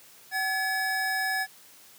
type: tone pair together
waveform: square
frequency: 760 / 1706.1 Hz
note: F#5 / G#6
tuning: +46 / +46 cents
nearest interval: octave + major second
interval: 1400 cents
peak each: -32 / -28 dBFS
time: 0.31-1.47 s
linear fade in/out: 50 ms
effects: white hiss -53 dBFS RMS until 1.98 s + high-pass 100 Hz 12 dB/octave